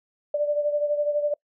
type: beating tone pair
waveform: sine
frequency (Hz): 587.3 / 599.3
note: D5 / D5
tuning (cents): 0 / +35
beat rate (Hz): 12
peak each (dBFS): -22 / -29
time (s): 0.34-1.34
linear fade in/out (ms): 5
effects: noise-tail reverb RT60 0.1 s tail -26 dB re dry